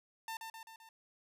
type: tone with echo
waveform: sawtooth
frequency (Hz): 898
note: A5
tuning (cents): +35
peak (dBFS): -36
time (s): 0.28-0.37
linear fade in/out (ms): 2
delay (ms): 130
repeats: 4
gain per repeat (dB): -4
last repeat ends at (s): 0.89
effects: none